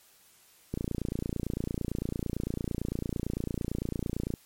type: click train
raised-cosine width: 3 ms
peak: -18 dBFS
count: 105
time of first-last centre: 0.74-4.339 s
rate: 28.9 Hz
effects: white hiss -60 dBFS RMS until 4.45 s + MP3 64 kbps